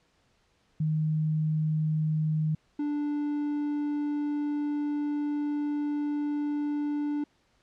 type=tone pair in turn; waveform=sine / triangle; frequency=155.5 / 293.5 Hz; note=D#3 / D4; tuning=-1 / -1 cents; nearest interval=major seventh; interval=1100 cents; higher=second; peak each=-24 / -25 dBFS; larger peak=first; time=0.8-2.55 / 2.79-7.24 s; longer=second; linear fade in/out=5 ms; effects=pink hiss -68 dBFS RMS until 7.62 s + low-pass 6000 Hz 12 dB/octave